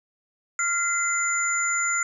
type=tone cluster; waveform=sine; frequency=1386 / 2050 / 7040 Hz; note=F6 / C7 / A8; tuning=-14 / -36 / 0 cents; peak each=-25 / -28 / -26 dBFS; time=0.59-2.03 s; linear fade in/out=2 ms; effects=none